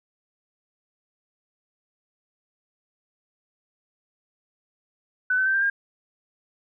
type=tone with pitch steps; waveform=sine; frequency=1500 / 1527.1 / 1554.7 / 1582.8 / 1611.4 Hz; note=F#6 / G6 / G6 / G6 / G6; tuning=+23 / -46 / -15 / +16 / +47 cents; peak=-19 dBFS; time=5.3-5.7 s; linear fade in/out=5 ms; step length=80 ms; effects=none